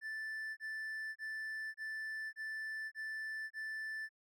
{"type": "tone bursts", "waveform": "triangle", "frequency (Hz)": 1760, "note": "A6", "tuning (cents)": 0, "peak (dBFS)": -38, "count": 7, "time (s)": [0.01, 4.092], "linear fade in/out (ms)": 50, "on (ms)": 560, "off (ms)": 27, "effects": []}